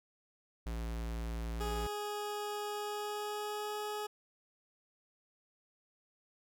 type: tone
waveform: square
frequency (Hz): 56.9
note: A#1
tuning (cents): -41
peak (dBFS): -37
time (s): 0.66-1.87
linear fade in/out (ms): 5
type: tone with pitch glide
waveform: 20% pulse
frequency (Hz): 415.7 to 420.3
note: G#4 to G#4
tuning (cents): +2 to +21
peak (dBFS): -32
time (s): 1.6-4.07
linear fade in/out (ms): 10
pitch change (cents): +19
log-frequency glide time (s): 2.73-3.77
effects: none